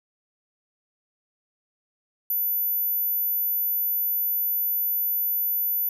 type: tone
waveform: sine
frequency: 14000 Hz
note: A9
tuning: 10 cents flat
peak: -22 dBFS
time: 2.3-5.89 s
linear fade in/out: 2 ms
effects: none